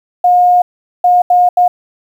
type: tone bursts at uneven times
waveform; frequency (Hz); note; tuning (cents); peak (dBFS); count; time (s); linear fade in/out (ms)
sine; 716; F5; +43; -5; 4; 0.24-0.62 / 1.04-1.22 / 1.3-1.49 / 1.57-1.68; 5
effects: 7-bit